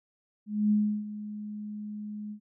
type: tone with ADSR envelope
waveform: sine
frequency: 210 Hz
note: G#3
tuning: 19 cents sharp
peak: -20 dBFS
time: 0.46-2.4 s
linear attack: 250 ms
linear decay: 330 ms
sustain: -15 dB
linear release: 87 ms
effects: none